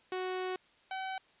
sawtooth tone pair in turn, 370 / 761.7 Hz, F#4 / G5, 0 / -50 cents, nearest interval octave + minor second, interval 1250 cents, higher second, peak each -30 / -32 dBFS, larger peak first, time 0.12-0.56 / 0.91-1.18 s, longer first, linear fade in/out 2 ms, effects white hiss -65 dBFS RMS until 1.4 s + resampled to 8000 Hz

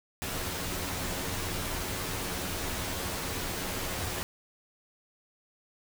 pink noise with comb filter, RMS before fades -34 dBFS, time 0.22-4.23 s, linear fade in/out 0 ms, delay 11 ms, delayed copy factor +0.6, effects none

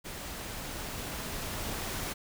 pink noise with level ramp, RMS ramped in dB -41 to -35 dBFS, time 0.04-2.14 s, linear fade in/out 20 ms, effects none

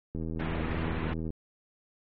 click train, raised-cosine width 3 ms, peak -23 dBFS, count 94, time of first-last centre 0.15-1.304 s, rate 80.6 Hz
pink low-pass noise, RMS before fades -35 dBFS, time 0.39-1.14 s, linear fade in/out 10 ms, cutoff 2600 Hz, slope 24 dB/octave
effects MP3 32 kbps

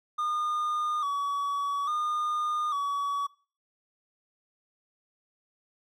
triangle tone with vibrato, 1174.7 Hz, D6, in tune, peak -25 dBFS, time 0.18-3.27 s, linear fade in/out 10 ms, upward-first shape square, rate 0.59 Hz, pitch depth 62 cents each way, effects noise-tail reverb RT60 0.4 s tail -21 dB re dry

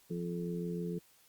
harmonic tone, 86.6 Hz, F2, 14 cents flat, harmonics 2 / 3 / 4 / 5, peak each -36 / -50 / -43 / -41 dBFS, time 0.1-0.99 s, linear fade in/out 10 ms, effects white hiss -65 dBFS RMS until 1.28 s + Opus 48 kbps

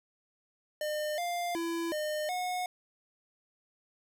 square tone with pitch steps, 605 / 699 / 335.1 / 608 / 727 Hz, D#5 / F5 / E4 / D#5 / F#5, -49 / +1 / +29 / -40 / -31 cents, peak -32 dBFS, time 0.81-2.66 s, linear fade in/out 2 ms, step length 370 ms, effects none

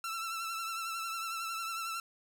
sawtooth tone with vibrato, 1338 Hz, E6, 25 cents sharp, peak -32 dBFS, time 0.04-2 s, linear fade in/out 2 ms, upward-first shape triangle, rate 11 Hz, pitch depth 47 cents each way, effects none

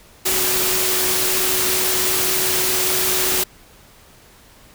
sine tone in noise, 371.3 Hz, F#4, 6 cents sharp, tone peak -27 dBFS, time 0.25-3.44 s, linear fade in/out 10 ms, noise white, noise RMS -19 dBFS, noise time 0.25-3.44 s, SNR -11 dB, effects pink hiss -48 dBFS RMS until 4.74 s

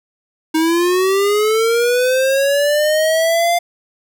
square linear sweep, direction up, 313.4 to 699 Hz, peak -13 dBFS, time 0.54-3.59 s, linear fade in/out 10 ms, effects none

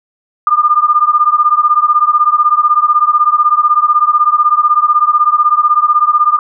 sine beating tone pair, 1200 / 1216 Hz, D6 / D#6, +37 / -40 cents, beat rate 16 Hz, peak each -10 dBFS, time 0.47-6.39 s, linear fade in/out 2 ms, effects none

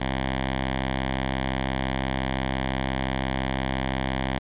5% pulse tone with notch filter, 65.8 Hz, C2, 10 cents sharp, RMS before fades -27 dBFS, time 0-4.39 s, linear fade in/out 10 ms, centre 440 Hz, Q 1.2, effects resampled to 8000 Hz + 8-bit

